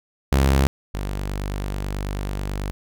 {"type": "tone pair in turn", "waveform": "sawtooth", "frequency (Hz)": [67.7, 49.18], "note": ["C#2", "G1"], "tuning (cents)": [-40, 6], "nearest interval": "tritone", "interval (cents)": 554, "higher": "first", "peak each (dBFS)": [-11, -21], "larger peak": "first", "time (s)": [[0.32, 0.67], [0.94, 2.71]], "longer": "second", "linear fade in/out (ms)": 0, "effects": []}